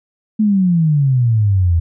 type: exponential sweep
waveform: sine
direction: down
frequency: 220 to 81.2 Hz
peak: -10 dBFS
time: 0.39-1.8 s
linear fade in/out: 10 ms
effects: none